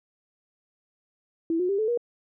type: tone with pitch steps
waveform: sine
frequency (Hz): 329.6 / 361.5 / 396.5 / 434.9 / 477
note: E4 / F#4 / G4 / A4 / A#4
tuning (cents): 0 / -40 / +20 / -20 / +40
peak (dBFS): -22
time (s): 1.5-1.975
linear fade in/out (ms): 2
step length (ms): 95
effects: none